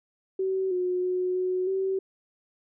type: tone with pitch steps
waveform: sine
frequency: 380.3 / 362.4 / 365.2 / 368 / 383 Hz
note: F#4 / F#4 / F#4 / F#4 / G4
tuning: +48 / -36 / -23 / -9 / -40 cents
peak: -24 dBFS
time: 0.39-1.99 s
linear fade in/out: 5 ms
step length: 320 ms
effects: none